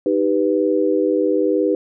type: chord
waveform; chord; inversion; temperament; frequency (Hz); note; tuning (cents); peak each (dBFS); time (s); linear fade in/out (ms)
sine; Eb augmented; none; equal; 311.1 / 392 / 493.9; Eb4 / G4 / B4; 0 / 0 / 0; -19; 0.06-1.75; 2
effects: none